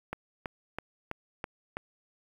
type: click train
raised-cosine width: 0.5 ms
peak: -19 dBFS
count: 6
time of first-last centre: 0.13-1.769 s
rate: 3.05 Hz
effects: 8-bit